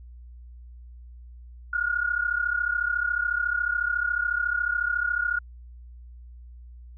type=tone pair together; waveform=sine; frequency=1417 / 1451 Hz; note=F6 / F#6; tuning=+25 / -34 cents; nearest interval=unison; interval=41 cents; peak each=-26 dBFS; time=1.73-5.39 s; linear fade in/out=5 ms; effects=added 60 Hz sine -42 dBFS peak until 6.97 s

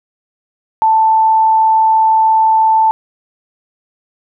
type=tone; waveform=sine; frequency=883 Hz; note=A5; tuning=6 cents sharp; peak=-7 dBFS; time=0.82-2.91 s; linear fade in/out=0 ms; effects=none

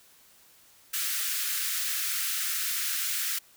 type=high-pass noise; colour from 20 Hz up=white; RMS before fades=-30 dBFS; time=0.93-3.39 s; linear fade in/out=10 ms; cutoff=1300 Hz; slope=48 dB/octave; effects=white hiss -58 dBFS RMS until 3.56 s

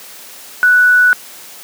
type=tone with quantisation; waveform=sine; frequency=1480 Hz; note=F#6; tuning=in tune; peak=-6 dBFS; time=0.63-1.13 s; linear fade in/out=0 ms; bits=6; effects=white hiss -35 dBFS RMS until 1.63 s + high-pass 200 Hz 12 dB/octave

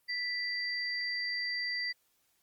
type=tone pair together; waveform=sine; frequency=1975.5 / 4699 Hz; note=B6 / D8; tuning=0 / 0 cents; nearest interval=octave + minor third; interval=1500 cents; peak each=-34 / -36 dBFS; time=0.08-1.93 s; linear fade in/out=20 ms; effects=white hiss -73 dBFS RMS until 2.42 s + Opus 32 kbps

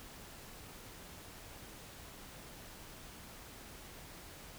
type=silence; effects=pink hiss -52 dBFS RMS until 4.58 s

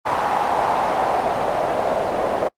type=noise with band-pass filter sweep; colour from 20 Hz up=pink; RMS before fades=-20 dBFS; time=0.05-2.49 s; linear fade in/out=20 ms; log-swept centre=900 to 600 Hz; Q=3.1; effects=noise-tail reverb RT60 0.1 s tail -24 dB re dry + Opus 32 kbps

